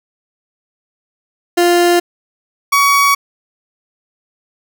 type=tone pair in turn; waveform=30% pulse; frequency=349.2 / 1127 Hz; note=F4 / C#6; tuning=0 / +28 cents; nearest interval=octave + minor sixth; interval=2028 cents; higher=second; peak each=-6 dBFS; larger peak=neither; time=1.57-2 / 2.72-3.15 s; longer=neither; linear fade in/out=10 ms; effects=none